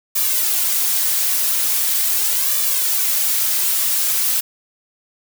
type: noise with flanger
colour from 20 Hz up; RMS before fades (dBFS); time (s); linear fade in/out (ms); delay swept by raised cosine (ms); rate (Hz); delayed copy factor
blue; -18; 0.15-4.41; 10; 1.7 to 5.3; 0.41; +1
effects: none